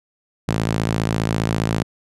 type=tone with high-pass filter; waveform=sawtooth; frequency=54.9 Hz; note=A1; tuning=3 cents flat; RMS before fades=-21 dBFS; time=0.48-1.83 s; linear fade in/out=10 ms; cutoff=130 Hz; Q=1.3; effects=low-pass 10000 Hz 12 dB/octave